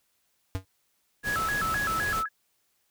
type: tone with exponential decay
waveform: square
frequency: 94.5 Hz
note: F#2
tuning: 37 cents sharp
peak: -24 dBFS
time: 0.55-0.65 s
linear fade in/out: 0 ms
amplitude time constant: 21 ms
type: tone with vibrato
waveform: sine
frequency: 1480 Hz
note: F#6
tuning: in tune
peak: -26 dBFS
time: 1.23-2.29 s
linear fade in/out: 50 ms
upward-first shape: square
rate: 3.9 Hz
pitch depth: 210 cents each way
type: noise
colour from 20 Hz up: pink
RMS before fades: -35 dBFS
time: 1.23-2.24 s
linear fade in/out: 50 ms
effects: white hiss -72 dBFS RMS until 2.9 s